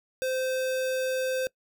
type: tone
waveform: square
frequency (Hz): 518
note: C5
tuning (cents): -17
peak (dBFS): -27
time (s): 0.22-1.47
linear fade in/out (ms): 0
effects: noise-tail reverb RT60 0.1 s tail -24 dB re dry